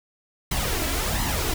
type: noise with flanger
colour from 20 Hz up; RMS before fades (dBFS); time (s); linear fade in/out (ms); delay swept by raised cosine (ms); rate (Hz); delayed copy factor
pink; -25; 0.51-1.54; 5; 0.98 to 3.08; 1.4; +0.65
effects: none